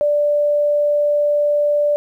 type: tone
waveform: sine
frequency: 587.3 Hz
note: D5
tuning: in tune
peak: -13 dBFS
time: 0.01-1.96 s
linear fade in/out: 0 ms
effects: 9-bit